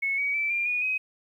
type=tone with pitch steps; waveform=sine; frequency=2198 / 2260 / 2323 / 2389 / 2456 / 2525 Hz; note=C#7 / C#7 / D7 / D7 / D#7 / D#7; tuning=-15 / +33 / -20 / +29 / -23 / +25 cents; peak=-24 dBFS; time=0.02-0.98 s; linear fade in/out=10 ms; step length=160 ms; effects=10-bit